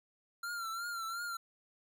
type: tone with vibrato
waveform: square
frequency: 1374 Hz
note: F6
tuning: 29 cents flat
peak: -38 dBFS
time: 0.43-1.37 s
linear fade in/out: 5 ms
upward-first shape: triangle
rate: 2.8 Hz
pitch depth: 74 cents each way
effects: none